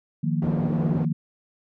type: chord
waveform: sine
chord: Eb suspended second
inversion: none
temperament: equal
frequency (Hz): 155.56 / 174.61 / 233.1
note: Eb3 / F3 / Bb3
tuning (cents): 0 / 0 / 0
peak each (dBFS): -24 / -26 / -28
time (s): 0.23-1.13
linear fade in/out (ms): 10
type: band-pass noise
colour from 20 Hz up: pink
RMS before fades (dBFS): -31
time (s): 0.42-1.05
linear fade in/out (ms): 2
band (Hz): 150 to 520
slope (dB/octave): 12
effects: none